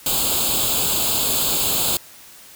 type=noise with comb filter; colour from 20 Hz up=white; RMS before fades=-20 dBFS; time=0.06-1.97 s; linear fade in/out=2 ms; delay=0.26 ms; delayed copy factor=+0.85; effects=white hiss -44 dBFS RMS until 2.55 s